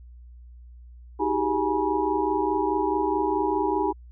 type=tone cluster; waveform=sine; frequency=315.7 / 379.8 / 404.6 / 839 / 965 Hz; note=D#4 / F#4 / G#4 / G#5 / B5; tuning=+25 / +45 / -45 / +17 / -40 cents; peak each=-28 dBFS; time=1.19-3.93 s; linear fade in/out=20 ms; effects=added 60 Hz sine -43 dBFS peak until 4.11 s